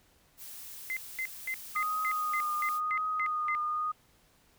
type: noise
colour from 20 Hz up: blue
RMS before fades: -45 dBFS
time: 0.37-2.81 s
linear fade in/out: 50 ms
type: tone bursts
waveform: sine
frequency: 2067 Hz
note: C7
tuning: 22 cents flat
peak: -31 dBFS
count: 10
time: 0.9-3.55 s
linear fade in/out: 0 ms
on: 67 ms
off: 220 ms
type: tone with vibrato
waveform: sine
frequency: 1236 Hz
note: D#6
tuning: 12 cents flat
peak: -29 dBFS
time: 1.75-3.92 s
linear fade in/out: 10 ms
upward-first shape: triangle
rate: 0.95 Hz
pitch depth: 31 cents each way
effects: pink hiss -65 dBFS RMS until 4.58 s